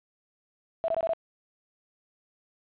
sine tone bursts, 659.3 Hz, E5, in tune, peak -24 dBFS, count 5, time 0.84-1.134 s, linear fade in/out 0 ms, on 42 ms, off 21 ms, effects resampled to 8000 Hz + 9-bit

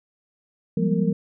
sine tone cluster, 170.9 / 190 / 202.5 / 238.4 / 459.6 Hz, F3 / F#3 / G#3 / A#3 / A#4, -37 / +46 / -43 / +39 / -25 cents, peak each -23 / -25 / -24 / -28 / -28 dBFS, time 0.77-1.13 s, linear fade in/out 5 ms, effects none

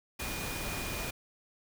sine tone in noise, 2442 Hz, D#7, 33 cents flat, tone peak -43 dBFS, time 0.19-1.11 s, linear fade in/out 10 ms, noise pink, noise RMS -37 dBFS, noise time 0.19-1.11 s, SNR -9 dB, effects none

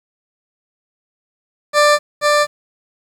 20% pulse tone with echo, 591 Hz, D5, 11 cents sharp, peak -4 dBFS, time 1.73-1.99 s, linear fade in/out 50 ms, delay 480 ms, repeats 1, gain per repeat -2 dB, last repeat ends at 2.47 s, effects low-pass 9000 Hz 12 dB/octave + 7-bit

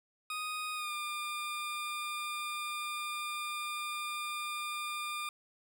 20% pulse tone with pitch glide, 1244.5 to 1202.1 Hz, D#6 to D6, 0 to +40 cents, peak -31 dBFS, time 0.3-5.29 s, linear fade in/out 2 ms, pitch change -60 cents, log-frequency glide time 0.75-0.93 s, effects none

